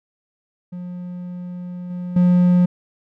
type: tone with level steps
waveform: triangle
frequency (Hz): 178.4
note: F3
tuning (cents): +37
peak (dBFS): -26 / -23 / -9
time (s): 0.72-2.66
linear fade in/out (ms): 10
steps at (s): 1.9 / 2.16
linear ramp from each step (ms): 5
effects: none